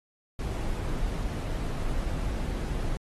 brown noise, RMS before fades -30 dBFS, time 0.39-2.97 s, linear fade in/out 2 ms, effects AAC 32 kbps

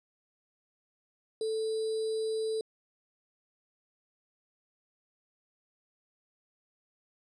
sine tone with sample-and-hold, 440 Hz, A4, in tune, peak -29 dBFS, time 1.41-2.61 s, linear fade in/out 2 ms, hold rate 4410 Hz, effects resampled to 22050 Hz

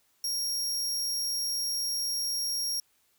sawtooth tone, 5588 Hz, F8, in tune, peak -26 dBFS, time 0.24-2.8 s, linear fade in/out 2 ms, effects white hiss -69 dBFS RMS until 3.18 s

